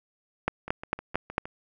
two click trains, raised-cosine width 0.5 ms, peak -9 / -22 dBFS, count 5 / 6, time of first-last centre 0.48-1.381 / 0.68-1.455 s, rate 4.44 / 6.45 Hz, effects none

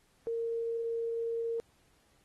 sine tone, 460.8 Hz, A#4, 20 cents flat, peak -31 dBFS, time 0.27-1.6 s, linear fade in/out 0 ms, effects pink hiss -69 dBFS RMS until 2.24 s + AAC 32 kbps

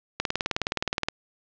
click train, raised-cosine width 0.2 ms, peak -7 dBFS, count 18, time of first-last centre 0.2-1.085 s, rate 19.2 Hz, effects low-pass 5000 Hz 12 dB/octave

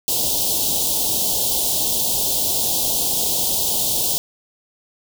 white band-stop noise, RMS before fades -20 dBFS, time 0.08-4.18 s, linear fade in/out 0 ms, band 900 to 3100 Hz, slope 48 dB/octave, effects none

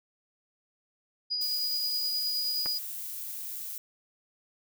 sine tone with tremolo, 4915 Hz, D#8, 22 cents flat, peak -27 dBFS, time 1.3-2.79 s, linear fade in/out 20 ms, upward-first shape sine, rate 9.5 Hz, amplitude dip 25%
violet noise, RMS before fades -38 dBFS, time 1.41-3.78 s, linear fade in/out 2 ms
clicks, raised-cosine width 0.5 ms, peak -23 / -28 dBFS, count 2, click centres 2.659 / 2.665 s
effects none

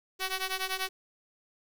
5% pulse ring-modulated tone, 377.1 Hz, F#4, 33 cents sharp, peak -17 dBFS, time 0.19-0.89 s, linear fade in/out 10 ms, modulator 372 Hz, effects none

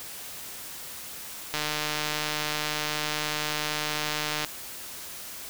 click train, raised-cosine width 0.2 ms, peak -11 dBFS, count 440, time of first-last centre 1.54-4.447 s, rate 151 Hz, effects white hiss -40 dBFS RMS until 5.49 s

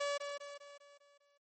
sawtooth tone with echo, 572 Hz, D5, 46 cents flat, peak -30 dBFS, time 0-0.18 s, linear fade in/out 10 ms, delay 200 ms, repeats 6, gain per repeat -6 dB, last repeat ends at 1.38 s, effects MP3 32 kbps

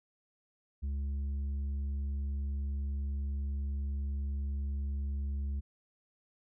sine tone with tanh clipping, 70 Hz, C#2, 18 cents sharp, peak -33 dBFS, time 0.82-5.61 s, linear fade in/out 20 ms, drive 5 dB, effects none

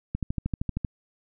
click train, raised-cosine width 5 ms, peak -15 dBFS, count 10, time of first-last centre 0.15-0.848 s, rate 12.9 Hz, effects none

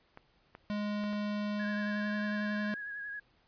clicks, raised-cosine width 0.5 ms, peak -32 dBFS, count 4, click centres 0.174 / 0.551 / 1.039 / 1.131 s
square tone with pitch glide, 207.7 to 209.1 Hz, G#3 to G#3, 0 to +12 cents, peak -33 dBFS, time 0.7-2.74 s, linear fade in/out 0 ms, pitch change +12 cents, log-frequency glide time 1.89-2.13 s
sine tone with vibrato, 1661.2 Hz, G#6, in tune, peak -38 dBFS, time 1.59-3.2 s, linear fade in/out 10 ms, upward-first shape triangle, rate 11 Hz, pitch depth 41 cents each way
effects pink hiss -69 dBFS RMS until 3.47 s + resampled to 11025 Hz

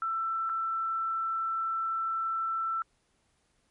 sine tone with dropouts, 1334 Hz, E6, 20 cents sharp, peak -28 dBFS, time 0.02-2.82 s, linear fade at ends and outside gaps 1 ms, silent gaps 0.493-0.497 s, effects pink hiss -72 dBFS RMS until 3.7 s + MP3 48 kbps

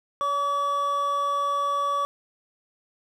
triangle tone pair together, 565 / 1143.1 Hz, C#5 / D6, +33 / -47 cents, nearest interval octave, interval 1220 cents, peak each -30 / -21 dBFS, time 0.21-2.05 s, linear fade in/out 0 ms, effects none

